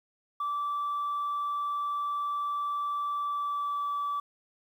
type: tone with pitch glide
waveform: sine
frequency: 1162 to 1154 Hz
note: D6 to D6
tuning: -19 to -31 cents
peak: -27 dBFS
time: 0.4-4.2 s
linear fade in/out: 5 ms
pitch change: -12 cents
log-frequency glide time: 3.14-3.94 s
effects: tanh soft clip ceiling -26 dBFS + 10-bit